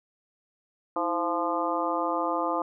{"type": "harmonic tone with a mistuned harmonic", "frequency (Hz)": 173.2, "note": "F3", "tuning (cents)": -14, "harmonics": [2, 3, 4, 5, 6, 7], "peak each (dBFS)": [-32, -32, -32, -32, -32, -32], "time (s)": [0.96, 2.62], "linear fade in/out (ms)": 2, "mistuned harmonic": 2, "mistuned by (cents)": -110, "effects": []}